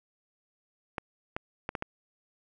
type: clicks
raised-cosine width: 0.5 ms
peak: -17 dBFS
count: 5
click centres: 0.982 / 1.365 / 1.691 / 1.752 / 1.824 s
effects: none